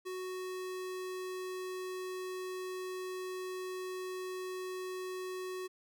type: tone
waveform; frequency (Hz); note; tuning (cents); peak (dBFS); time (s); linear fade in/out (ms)
square; 370; F#4; 0; -39; 0.05-5.68; 20
effects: none